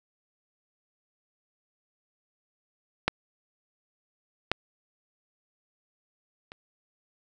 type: clicks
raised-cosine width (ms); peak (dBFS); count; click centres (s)
0.3; -6 / -7 / -26; 3; 3.08 / 4.516 / 6.519
effects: none